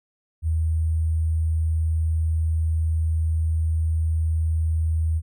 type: tone with sample-and-hold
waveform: sine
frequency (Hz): 80.2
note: E2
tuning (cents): -47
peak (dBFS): -19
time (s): 0.42-5.22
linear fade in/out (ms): 50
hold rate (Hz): 8820
effects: none